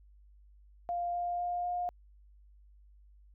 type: tone with pitch steps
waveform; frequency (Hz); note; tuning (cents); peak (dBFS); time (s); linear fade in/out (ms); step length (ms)
sine; 698.5 / 702.5 / 706.6 / 710.7; F5 / F5 / F5 / F5; 0 / +10 / +20 / +30; -31; 0.89-1.89; 0; 250
effects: added 50 Hz sine -56 dBFS peak until 3.34 s